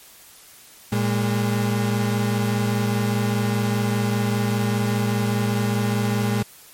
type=tone pair together; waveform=35% pulse; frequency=114.6 / 204.2 Hz; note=A#2 / G#3; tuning=-29 / -29 cents; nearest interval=minor seventh; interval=1000 cents; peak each=-20 / -21 dBFS; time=0.92-6.43 s; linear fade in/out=5 ms; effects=white hiss -47 dBFS RMS until 6.73 s + MP3 64 kbps